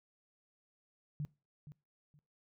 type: tone with echo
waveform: sine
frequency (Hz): 147.6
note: D3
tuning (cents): +9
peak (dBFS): -35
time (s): 1.2-1.25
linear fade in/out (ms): 0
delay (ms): 470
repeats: 2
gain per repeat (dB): -13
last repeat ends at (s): 2.19
effects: noise-tail reverb RT60 0.3 s tail -23 dB re dry